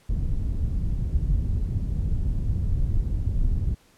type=low-pass noise; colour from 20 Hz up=pink; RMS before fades=-24 dBFS; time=0.09-3.75 s; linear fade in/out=10 ms; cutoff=110 Hz; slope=12 dB/octave; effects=pink hiss -59 dBFS RMS until 3.97 s + low-pass 12000 Hz 12 dB/octave